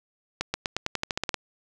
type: accelerating click train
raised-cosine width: 0.2 ms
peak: -9 dBFS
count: 12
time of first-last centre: 0.41-1.343 s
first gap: 130 ms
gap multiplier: 0.91
effects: none